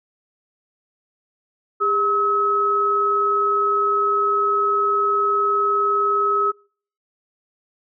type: tone pair together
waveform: sine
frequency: 404.7 / 1285 Hz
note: G#4 / E6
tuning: -45 / -45 cents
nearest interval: octave + minor sixth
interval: 2000 cents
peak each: -23 / -17 dBFS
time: 1.8-6.52 s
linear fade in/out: 20 ms
effects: noise-tail reverb RT60 0.5 s tail -25 dB re dry